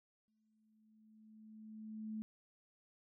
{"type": "tone with exponential growth", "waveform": "sine", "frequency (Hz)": 217.2, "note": "A3", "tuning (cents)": -22, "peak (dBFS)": -39, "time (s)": [0.28, 2.22], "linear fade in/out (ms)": 0, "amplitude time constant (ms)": 420, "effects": []}